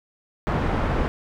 pink low-pass noise, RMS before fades -23 dBFS, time 0.47-1.08 s, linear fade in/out 0 ms, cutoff 1400 Hz, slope 12 dB/octave, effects none

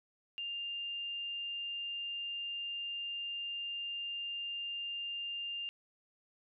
sine tone, 2800 Hz, F7, 4 cents sharp, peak -37 dBFS, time 0.38-5.69 s, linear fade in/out 0 ms, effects none

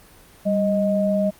sine tone pair together, 196.2 / 622.9 Hz, G3 / D#5, +2 / +2 cents, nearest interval octave + minor sixth, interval 2000 cents, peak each -20 dBFS, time 0.45-1.31 s, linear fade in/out 20 ms, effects pink hiss -49 dBFS RMS until 1.39 s + Opus 24 kbps

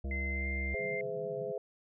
harmonic tone, 67.7 Hz, C#2, 40 cents flat, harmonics 1 / 3 / 5 / 7 / 9 / 10, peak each -34 / -44 / -48 / -51 / -53 / -54 dBFS, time 0.04-0.75 s, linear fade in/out 5 ms
sine tone with pitch glide, 2068 to 2099 Hz, C7 to C7, -21 to +5 cents, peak -36 dBFS, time 0.11-1.01 s, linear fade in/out 2 ms, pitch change +26 cents, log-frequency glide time 0.31-0.47 s
sine chord, Ab augmented, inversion none, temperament equal with one note detuned, 415.3 / 513.7 / 659.3 Hz, Ab4 / C5 / E5, 0 / -32 / 0 cents, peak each -38 / -38 / -41 dBFS, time 0.74-1.58 s, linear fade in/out 2 ms
pink band-pass noise, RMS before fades -48 dBFS, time 0.79-1.52 s, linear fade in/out 5 ms, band 130 to 200 Hz, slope 96 dB/octave
effects none

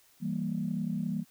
sine chord, E diminished, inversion none, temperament equal, 164.81 / 196 / 233.1 Hz, E3 / G3 / Bb3, 0 / 0 / 0 cents, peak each -34 / -33 / -34 dBFS, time 0.2-1.25 s, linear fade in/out 50 ms, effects tanh soft clip ceiling -20 dBFS + white hiss -63 dBFS RMS until 1.3 s

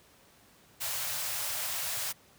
white band-stop noise, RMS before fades -34 dBFS, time 0.8-2.13 s, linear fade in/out 20 ms, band 150 to 520 Hz, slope 48 dB/octave, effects pink hiss -60 dBFS RMS until 2.38 s + high-pass 80 Hz 12 dB/octave

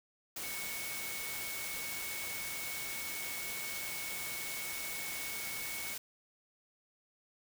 sine tone in noise, 2217 Hz, C#7, in tune, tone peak -43 dBFS, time 0.43-5.94 s, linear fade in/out 5 ms, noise white, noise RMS -41 dBFS, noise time 0.36-5.98 s, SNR -5 dB, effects none

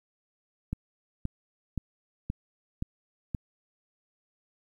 click train, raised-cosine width 5 ms, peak -18 dBFS, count 6, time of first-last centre 0.73-3.348 s, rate 1.91 Hz, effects 10-bit

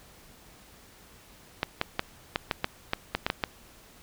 clicks, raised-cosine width 0.3 ms, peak -9 dBFS, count 11, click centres 1.631 / 1.814 / 1.994 / 2.359 / 2.512 / 2.644 / 2.934 / 3.15 / 3.265 / 3.301 / 3.438 s, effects pink hiss -54 dBFS RMS until 4.02 s

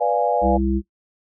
sine chord, B diminished seventh, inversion none, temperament equal, 493.9 / 587.3 / 698.5 / 830.6 Hz, B4 / D5 / F5 / Ab5, 0 / 0 / 0 / 0 cents, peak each -22 dBFS, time 0-0.58 s, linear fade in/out 20 ms
harmonic tone, 66.3 Hz, C2, 23 cents sharp, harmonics 1 / 3 / 5, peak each -22 / -22 / -22 dBFS, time 0.41-0.82 s, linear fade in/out 50 ms
effects noise-tail reverb RT60 0.1 s tail -18 dB re dry

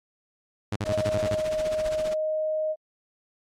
sawtooth tone bursts, 103.83 Hz, G#2, in tune, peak -22 dBFS, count 8, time 0.72-1.348 s, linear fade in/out 5 ms, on 40 ms, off 44 ms
sine tone, 622.3 Hz, D#5, in tune, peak -24 dBFS, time 0.84-2.76 s, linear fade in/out 50 ms
pink noise with tremolo, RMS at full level -36 dBFS, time 0.85-2.14 s, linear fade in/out 10 ms, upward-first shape sine, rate 15 Hz, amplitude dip 80%
effects low-pass 8000 Hz 12 dB/octave + AAC 64 kbps

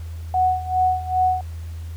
sine tone with tremolo, 740 Hz, F#5, in tune, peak -14 dBFS, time 0.34-1.41 s, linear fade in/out 2 ms, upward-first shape sine, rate 2.5 Hz, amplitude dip 85%, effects added 82 Hz sine -29 dBFS peak until 1.96 s + pink hiss -50 dBFS RMS until 1.96 s

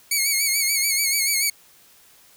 10% pulse tone with vibrato, 2217 Hz, C#7, in tune, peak -10 dBFS, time 0.11-1.5 s, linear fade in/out 5 ms, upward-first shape sine, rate 6.9 Hz, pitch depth 66 cents each way, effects white hiss -53 dBFS RMS until 2.36 s

